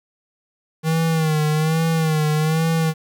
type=tone with vibrato; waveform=square; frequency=157.9 Hz; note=D#3; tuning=26 cents sharp; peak=-17 dBFS; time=0.83-2.94 s; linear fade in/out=50 ms; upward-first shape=sine; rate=1.2 Hz; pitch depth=63 cents each way; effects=8-bit